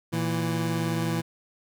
25% pulse tone pair together, 116.14 / 164.81 Hz, A#2 / E3, -6 / 0 cents, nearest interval tritone, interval 606 cents, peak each -26 / -23 dBFS, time 0.12-1.22 s, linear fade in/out 20 ms, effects none

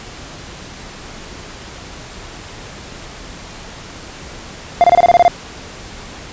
triangle tone bursts, 698.5 Hz, F5, in tune, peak -3 dBFS, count 9, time 4.81-5.28 s, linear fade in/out 0 ms, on 30 ms, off 25 ms, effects pink hiss -33 dBFS RMS until 6.32 s + resampled to 16000 Hz

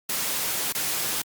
white noise with dropouts, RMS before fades -27 dBFS, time 0.09-1.22 s, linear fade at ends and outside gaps 5 ms, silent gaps 0.725-0.748 s, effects high-pass 100 Hz 12 dB/octave + Opus 48 kbps

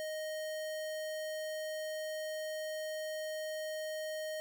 square tone, 622.3 Hz, D#5, in tune, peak -38 dBFS, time 0-4.4 s, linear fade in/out 0 ms, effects none

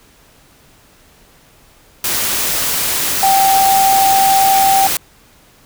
sine tone in noise, 778 Hz, G5, 13 cents flat, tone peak -9 dBFS, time 3.23-4.87 s, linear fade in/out 2 ms, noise white, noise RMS -17 dBFS, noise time 2.04-4.97 s, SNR +5 dB, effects pink hiss -48 dBFS RMS until 5.65 s

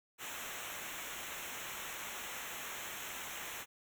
pink noise with comb filter, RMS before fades -44 dBFS, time 0.18-3.66 s, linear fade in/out 50 ms, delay 0.21 ms, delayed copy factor -0.9, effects none

